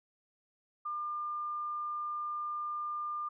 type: tone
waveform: sine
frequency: 1200 Hz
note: D6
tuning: 37 cents sharp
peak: -34 dBFS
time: 0.85-3.29 s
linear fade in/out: 10 ms
effects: none

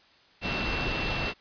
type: tone in noise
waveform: sine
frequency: 2694 Hz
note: E7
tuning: 37 cents sharp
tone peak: -33 dBFS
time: 0.41-1.34 s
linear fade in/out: 50 ms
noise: pink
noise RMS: -30 dBFS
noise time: 0.41-1.34 s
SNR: -6 dB
effects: white hiss -59 dBFS RMS until 1.4 s + resampled to 11025 Hz

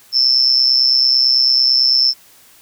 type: tone with amplitude modulation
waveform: sine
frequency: 5310 Hz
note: E8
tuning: 12 cents sharp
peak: -6 dBFS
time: 0.12-2.14 s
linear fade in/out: 50 ms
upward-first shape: sine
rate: 129 Hz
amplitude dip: 90%
effects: white hiss -47 dBFS RMS until 2.61 s

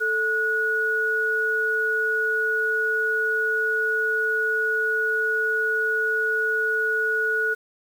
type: tone pair together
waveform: sine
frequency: 440 / 1459.6 Hz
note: A4 / F#6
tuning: 0 / -24 cents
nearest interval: octave + major sixth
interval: 2076 cents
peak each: -27 / -21 dBFS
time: 0-7.55 s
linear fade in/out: 20 ms
effects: 8-bit

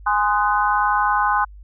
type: chord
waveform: sine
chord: Ab dominant seventh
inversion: none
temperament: just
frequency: 830.6 / 1038.3 / 1245.9 / 1495.1 Hz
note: Ab5 / C6 / Eb6 / Gb6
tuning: 0 / -14 / +2 / +18 cents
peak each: -20 / -20 / -23 / -23 dBFS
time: 0.06-1.45 s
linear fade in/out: 10 ms
effects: added 50 Hz sine -38 dBFS peak until 1.63 s

